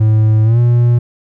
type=tone with pitch glide; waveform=triangle; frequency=108.8 to 120.03 Hz; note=A2 to B2; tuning=-19 to -49 cents; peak=-5 dBFS; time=0-0.99 s; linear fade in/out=10 ms; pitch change=+170 cents; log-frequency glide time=0.44-0.59 s; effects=none